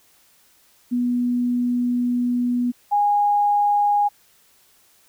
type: tone pair in turn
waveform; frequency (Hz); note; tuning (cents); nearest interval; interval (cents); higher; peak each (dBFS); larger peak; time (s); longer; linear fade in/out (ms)
sine; 244.4 / 822.1; B3 / G#5; -18 / -18; octave + major sixth; 2100; second; -18 / -15; second; 0.91-2.72 / 2.91-4.09; first; 20
effects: white hiss -57 dBFS RMS until 5.08 s